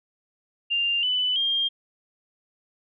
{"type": "tone with pitch steps", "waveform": "sine", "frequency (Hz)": [2794, 2995, 3209], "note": ["F7", "F#7", "G7"], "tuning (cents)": [0, 20, 40], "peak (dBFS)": -21, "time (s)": [0.7, 1.69], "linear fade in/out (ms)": 20, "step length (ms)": 330, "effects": []}